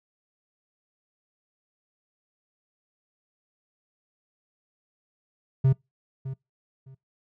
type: tone with echo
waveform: triangle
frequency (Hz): 133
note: C3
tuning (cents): +29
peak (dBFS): -14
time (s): 5.64-5.73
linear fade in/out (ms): 10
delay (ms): 610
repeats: 2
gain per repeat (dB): -14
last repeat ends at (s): 6.95
effects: noise-tail reverb RT60 0.2 s tail -24 dB re dry